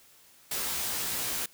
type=noise with comb filter; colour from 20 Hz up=white; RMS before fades=-32 dBFS; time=0.51-1.46 s; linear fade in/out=5 ms; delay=16 ms; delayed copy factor=+0.95; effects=white hiss -58 dBFS RMS until 1.53 s